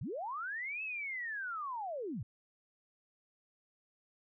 sine linear two-way sweep, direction up then down, 85.3 to 2637 to 85.3 Hz, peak -37 dBFS, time 0.01-2.23 s, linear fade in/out 5 ms, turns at 0.83 s, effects none

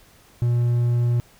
triangle tone, 120 Hz, B2, 49 cents flat, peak -15 dBFS, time 0.42-1.2 s, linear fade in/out 0 ms, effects pink hiss -53 dBFS RMS until 1.39 s

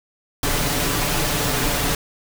pink noise with comb filter, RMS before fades -21 dBFS, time 0.43-1.95 s, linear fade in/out 2 ms, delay 6.9 ms, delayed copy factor +0.5, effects none

